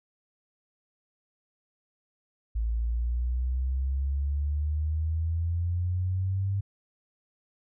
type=exponential sweep; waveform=sine; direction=up; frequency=55 to 99.4 Hz; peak=-25 dBFS; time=2.55-6.61 s; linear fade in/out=10 ms; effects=none